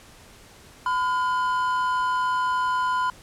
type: tone pair together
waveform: triangle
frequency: 1008 / 1425 Hz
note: B5 / F6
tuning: +35 / +34 cents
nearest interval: tritone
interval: 599 cents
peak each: -20 / -27 dBFS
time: 0.86-3.1 s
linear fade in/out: 2 ms
effects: pink hiss -49 dBFS RMS until 3.22 s + low-pass 11000 Hz 12 dB/octave